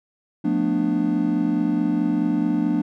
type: chord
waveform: triangle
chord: B half-diminished seventh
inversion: second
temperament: just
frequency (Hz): 177.8 / 222.2 / 246.9 / 296.3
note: F3 / A3 / B3 / D4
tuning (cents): +31 / +17 / 0 / +15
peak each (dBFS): -24 / -23 / -23 / -20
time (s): 0.44-2.82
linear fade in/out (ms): 10
effects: none